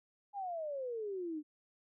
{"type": "exponential sweep", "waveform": "sine", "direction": "down", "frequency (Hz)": [830.6, 293.7], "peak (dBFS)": -37, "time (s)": [0.33, 1.43], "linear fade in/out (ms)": 50, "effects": []}